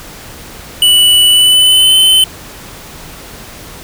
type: tone with pitch glide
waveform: square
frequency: 2960 to 3054 Hz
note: F#7 to G7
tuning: 0 to -46 cents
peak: -5 dBFS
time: 0.82-2.24 s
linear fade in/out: 2 ms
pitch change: +54 cents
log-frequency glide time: 1.27-1.96 s
effects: pink hiss -31 dBFS RMS until 3.83 s